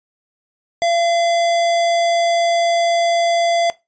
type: tone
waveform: square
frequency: 682 Hz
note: F5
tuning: 41 cents flat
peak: -15 dBFS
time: 0.82-3.7 s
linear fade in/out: 0 ms
effects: noise-tail reverb RT60 0.2 s tail -18 dB re dry + resampled to 16000 Hz